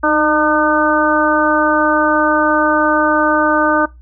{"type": "harmonic tone with a mistuned harmonic", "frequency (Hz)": 302.9, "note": "D#4", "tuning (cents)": -46, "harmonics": [1, 2, 3, 4, 5], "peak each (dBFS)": [-17, -17, -17, -17, -17], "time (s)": [0.03, 3.86], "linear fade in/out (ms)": 10, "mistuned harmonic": 1, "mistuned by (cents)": 32, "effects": ["noise-tail reverb RT60 0.2 s tail -20 dB re dry", "added 60 Hz sine -37 dBFS peak until 4.01 s"]}